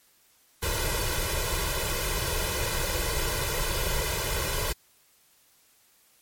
pink noise with comb filter, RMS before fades -28 dBFS, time 0.62-4.73 s, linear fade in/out 10 ms, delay 2 ms, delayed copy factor +1, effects white hiss -62 dBFS RMS until 6.21 s + MP3 64 kbps

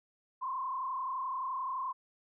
sine tone with frequency modulation, 1046.5 Hz, C6, in tune, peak -33 dBFS, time 0.41-1.93 s, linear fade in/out 20 ms, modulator 31.6 Hz, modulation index 1.4, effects none

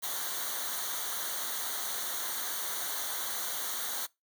white noise with comb filter, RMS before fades -35 dBFS, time 0.02-4.07 s, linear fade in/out 20 ms, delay 0.39 ms, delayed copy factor -0.8, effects noise-tail reverb RT60 0.2 s tail -23 dB re dry

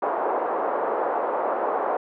pink band-pass noise, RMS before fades -25 dBFS, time 0.02-1.97 s, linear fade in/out 5 ms, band 430 to 1100 Hz, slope 24 dB/octave, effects none

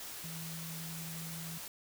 sine tone in noise, 163.8 Hz, E3, 11 cents flat, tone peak -43 dBFS, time 0.24-1.58 s, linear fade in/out 2 ms, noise white, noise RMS -45 dBFS, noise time 0-1.68 s, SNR -1 dB, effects none

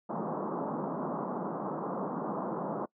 pink band-pass noise, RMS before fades -35 dBFS, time 0.09-2.86 s, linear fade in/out 10 ms, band 160 to 1200 Hz, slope 48 dB/octave, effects noise-tail reverb RT60 0.1 s tail -23 dB re dry

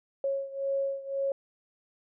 sine beating tone pair, 548 / 549.9 Hz, C#5 / C#5, -20 / -14 cents, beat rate 1.9 Hz, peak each -30 / -33 dBFS, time 0.24-1.32 s, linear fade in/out 2 ms, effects none

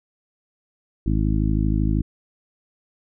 harmonic tone, 52.8 Hz, G#1, 29 cents sharp, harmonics 1 / 2 / 3 / 4 / 5 / 6, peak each -21 / -24 / -26 / -27 / -28 / -29 dBFS, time 1.06-2.02 s, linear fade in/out 5 ms, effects none

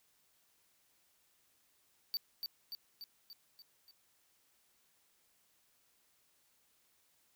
square tone with echo, 4604 Hz, D8, 35 cents flat, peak -34 dBFS, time 2.14-2.17 s, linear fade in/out 0 ms, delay 290 ms, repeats 6, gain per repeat -4 dB, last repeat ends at 3.91 s, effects white hiss -73 dBFS RMS until 7.35 s

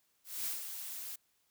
blue noise with ADSR envelope, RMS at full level -36 dBFS, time 0.24-1.16 s, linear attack 220 ms, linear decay 140 ms, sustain -7 dB, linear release 9 ms, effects white hiss -75 dBFS RMS until 1.5 s

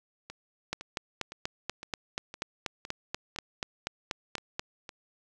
two click trains, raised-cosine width 0.2 ms, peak -24 / -14 dBFS, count 10 / 17, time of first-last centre 0.3-4.892 / 0.73-4.595 s, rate 1.96 / 4.14 Hz, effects none

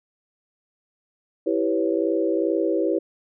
sine chord, C# half-diminished seventh, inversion first, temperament equal, 329.6 / 392 / 493.9 / 554.4 Hz, E4 / G4 / B4 / C#5, 0 / 0 / 0 / 0 cents, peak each -23 / -25 / -26 / -27 dBFS, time 1.46-2.99 s, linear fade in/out 10 ms, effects none

